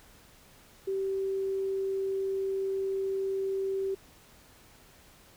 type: tone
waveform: sine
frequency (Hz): 387.1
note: G4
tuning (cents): -22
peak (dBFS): -28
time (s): 0.87-3.95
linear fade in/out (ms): 10
effects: pink hiss -57 dBFS RMS until 5.36 s